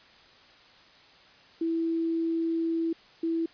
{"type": "tone pair in turn", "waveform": "sine", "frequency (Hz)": [329.6, 329.6], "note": ["E4", "E4"], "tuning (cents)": [0, 0], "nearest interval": "unison", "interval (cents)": 0, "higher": "neither", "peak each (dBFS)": -25, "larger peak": "neither", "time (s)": [[1.61, 2.93], [3.23, 3.46]], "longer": "first", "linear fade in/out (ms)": 5, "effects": ["white hiss -55 dBFS RMS until 3.53 s", "resampled to 11025 Hz"]}